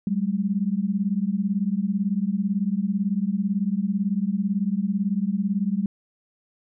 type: beating tone pair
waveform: sine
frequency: 190 / 208 Hz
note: F#3 / G#3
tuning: +46 / +3 cents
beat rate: 18 Hz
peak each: -24 dBFS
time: 0.07-5.86 s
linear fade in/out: 2 ms
effects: none